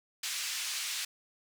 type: band-pass noise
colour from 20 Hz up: white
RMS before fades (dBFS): -36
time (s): 0.23-1.05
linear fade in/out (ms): 5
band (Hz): 2000 to 6500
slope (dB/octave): 12
effects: none

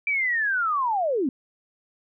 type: linear sweep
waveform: sine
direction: down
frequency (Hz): 2349 to 236.4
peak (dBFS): -21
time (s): 0.07-1.29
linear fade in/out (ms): 2
effects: none

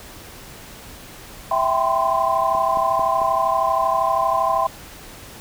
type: chord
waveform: sine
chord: C major seventh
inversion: first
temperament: equal with one note detuned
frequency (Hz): 659.3 / 784 / 1013.8 / 1046.5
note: E5 / G5 / B5 / C6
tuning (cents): 0 / 0 / +45 / 0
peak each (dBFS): -22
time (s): 1.51-4.67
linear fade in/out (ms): 5
type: click train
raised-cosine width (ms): 2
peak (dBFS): -20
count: 4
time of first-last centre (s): 2.55-3.217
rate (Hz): 4.5
effects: pink hiss -40 dBFS RMS until 5.4 s

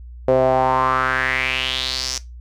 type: tone with band-pass filter sweep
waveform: sawtooth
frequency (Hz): 130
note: C3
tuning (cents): -11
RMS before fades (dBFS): -19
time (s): 0.28-2.18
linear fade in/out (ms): 2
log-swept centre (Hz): 520 to 5900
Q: 4.5
effects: noise-tail reverb RT60 0.2 s tail -17 dB re dry + added 60 Hz sine -34 dBFS peak until 2.4 s

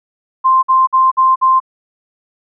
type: tone bursts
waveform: sine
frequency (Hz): 1046.5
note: C6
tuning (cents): 0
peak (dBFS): -7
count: 5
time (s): 0.44-1.602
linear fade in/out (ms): 20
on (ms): 190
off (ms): 53
effects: none

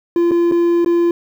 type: tone with dropouts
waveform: triangle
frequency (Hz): 343.2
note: F4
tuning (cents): -30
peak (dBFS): -9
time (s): 0.16-1.11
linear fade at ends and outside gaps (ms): 2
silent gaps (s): 0.311-0.316 / 0.514-0.52 / 0.847-0.86
effects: 8-bit

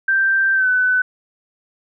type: tone with pitch glide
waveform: sine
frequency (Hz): 1569 to 1504.2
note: G6 to F#6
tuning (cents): +1 to +28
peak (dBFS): -13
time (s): 0.08-1.02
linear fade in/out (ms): 5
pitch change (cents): -73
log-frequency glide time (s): 0.54-0.68
effects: none

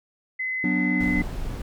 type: tone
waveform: sine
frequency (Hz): 2036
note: C7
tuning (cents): -48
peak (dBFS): -25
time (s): 0.39-1.22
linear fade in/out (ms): 10
type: chord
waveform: triangle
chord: B minor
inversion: second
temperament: equal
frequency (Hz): 185 / 246.9 / 293.7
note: F#3 / B3 / D4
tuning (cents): 0 / 0 / 0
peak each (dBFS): -24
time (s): 0.64-1.22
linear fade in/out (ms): 2
type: noise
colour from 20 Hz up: brown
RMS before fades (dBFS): -30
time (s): 1-1.62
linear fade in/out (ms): 5
effects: none

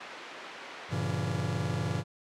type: band-pass noise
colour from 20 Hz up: white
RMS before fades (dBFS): -45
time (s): 0-0.94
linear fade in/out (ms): 10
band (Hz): 310 to 2200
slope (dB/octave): 12
type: chord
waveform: 45% pulse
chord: G diminished seventh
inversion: none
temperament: just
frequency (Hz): 98 / 117.6 / 141.12 / 169.34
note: G2 / Bb2 / Db3 / Fb3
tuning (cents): 0 / +16 / +31 / +47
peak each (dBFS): -35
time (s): 0.89-2.04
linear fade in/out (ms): 50
effects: low-pass 8000 Hz 12 dB/octave

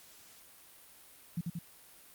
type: tone with echo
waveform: sine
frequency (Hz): 170.1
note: F3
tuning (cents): -45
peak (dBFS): -31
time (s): 1.37-1.41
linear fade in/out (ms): 5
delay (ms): 90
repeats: 2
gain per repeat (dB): -2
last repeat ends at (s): 1.59
effects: white hiss -57 dBFS RMS until 2.14 s + Opus 48 kbps

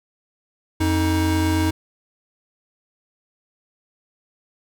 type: tone pair together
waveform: square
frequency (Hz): 88.5 / 315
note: F2 / D#4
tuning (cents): +23 / +21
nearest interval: octave + minor seventh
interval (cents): 2198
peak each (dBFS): -21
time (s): 0.8-1.71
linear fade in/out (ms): 10
effects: none

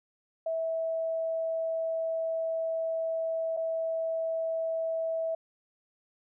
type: tone with dropouts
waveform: sine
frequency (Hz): 652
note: E5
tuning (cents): -19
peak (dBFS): -28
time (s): 0.46-5.35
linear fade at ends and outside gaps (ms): 5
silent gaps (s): 3.567-3.571
effects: none

